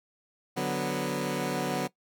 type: chord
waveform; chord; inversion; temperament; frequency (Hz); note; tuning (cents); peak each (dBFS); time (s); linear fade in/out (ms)
15% pulse; B minor; first; equal; 146.83 / 185 / 246.9; D3 / F#3 / B3; 0 / 0 / 0; -27 / -26 / -26; 0.56-1.88; 20
effects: noise-tail reverb RT60 0.1 s tail -19 dB re dry